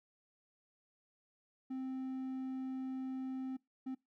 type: tone bursts at uneven times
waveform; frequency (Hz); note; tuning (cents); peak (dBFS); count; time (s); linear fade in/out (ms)
triangle; 261.6; C4; 0; -36; 2; 1.7-3.57 / 3.86-3.95; 10
effects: noise-tail reverb RT60 0.2 s tail -23 dB re dry